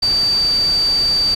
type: tone in noise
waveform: sine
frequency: 4635 Hz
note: D8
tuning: 24 cents flat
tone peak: -13 dBFS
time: 0.02-1.35 s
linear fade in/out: 10 ms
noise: pink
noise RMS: -29 dBFS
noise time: 0.02-1.35 s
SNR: +13 dB
effects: low-pass 12000 Hz 12 dB/octave